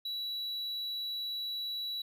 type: tone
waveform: triangle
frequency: 3923 Hz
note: B7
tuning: 12 cents flat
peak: -33 dBFS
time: 0.05-2.02 s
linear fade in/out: 5 ms
effects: none